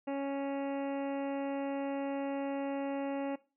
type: harmonic tone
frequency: 277.2 Hz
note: C#4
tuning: in tune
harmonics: 1 / 2 / 3 / 4 / 5 / 6 / 7 / 8 / 9 / 10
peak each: -35 / -37 / -42 / -52 / -54 / -58 / -55 / -58 / -58 / -55 dBFS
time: 0.07-3.36 s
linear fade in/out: 10 ms
effects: noise-tail reverb RT60 0.3 s tail -18 dB re dry